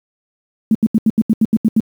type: tone bursts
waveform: sine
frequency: 220 Hz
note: A3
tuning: in tune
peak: -8 dBFS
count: 10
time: 0.71-1.8 s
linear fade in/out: 2 ms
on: 37 ms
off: 80 ms
effects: high-pass 100 Hz 12 dB/octave + 7-bit